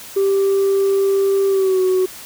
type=tone with pitch glide; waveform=sine; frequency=392 to 371.9 Hz; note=G4 to F#4; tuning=0 to +9 cents; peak=-11 dBFS; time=0.16-2.06 s; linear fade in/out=10 ms; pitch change=-91 cents; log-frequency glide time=1.48-1.81 s; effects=tanh soft clip ceiling -11 dBFS + white hiss -36 dBFS RMS until 2.25 s